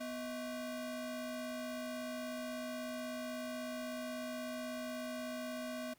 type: ring-modulated tone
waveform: 45% pulse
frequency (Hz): 440.3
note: A4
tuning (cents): +1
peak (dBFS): -37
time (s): 0-5.94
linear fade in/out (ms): 10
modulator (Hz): 192
effects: pink hiss -69 dBFS RMS until 5.98 s